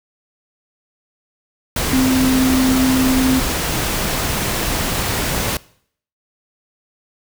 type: tone in noise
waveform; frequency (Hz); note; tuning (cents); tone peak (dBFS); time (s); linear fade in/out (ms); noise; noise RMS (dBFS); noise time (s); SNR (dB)
sine; 259.8; C4; -12; -13; 1.93-3.4; 2; pink; -20; 1.76-5.57; +4
effects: noise-tail reverb RT60 0.6 s tail -21 dB re dry